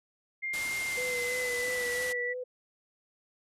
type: tone with pitch glide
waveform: sine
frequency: 2112 to 1959.2 Hz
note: C7 to B6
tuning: +16 to -14 cents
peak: -31 dBFS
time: 0.42-2.34 s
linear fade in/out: 20 ms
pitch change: -130 cents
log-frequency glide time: 0.84-1.9 s
type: low-pass noise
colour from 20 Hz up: white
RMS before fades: -40 dBFS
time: 0.53-2.13 s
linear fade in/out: 10 ms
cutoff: 11000 Hz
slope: 24 dB/octave
type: tone with vibrato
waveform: sine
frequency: 493.9 Hz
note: B4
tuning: in tune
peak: -34 dBFS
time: 0.97-2.44 s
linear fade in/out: 10 ms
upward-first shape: sine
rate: 3 Hz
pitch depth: 31 cents each way
effects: resampled to 32000 Hz